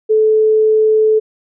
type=tone; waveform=sine; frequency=434.5 Hz; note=A4; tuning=22 cents flat; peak=-8 dBFS; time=0.09-1.2 s; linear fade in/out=20 ms; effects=none